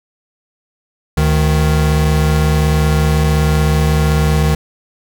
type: tone pair together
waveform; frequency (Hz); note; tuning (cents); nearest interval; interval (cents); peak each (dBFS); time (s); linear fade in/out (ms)
square; 73.42 / 154.81; D2 / D#3; 0 / -8; octave + minor second; 1292; -14; 1.17-4.55; 5
effects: none